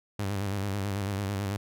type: tone with vibrato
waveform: sawtooth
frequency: 99.5 Hz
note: G2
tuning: 26 cents sharp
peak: -25 dBFS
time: 0.19-1.57 s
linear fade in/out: 5 ms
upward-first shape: square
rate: 9.1 Hz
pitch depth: 52 cents each way
effects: none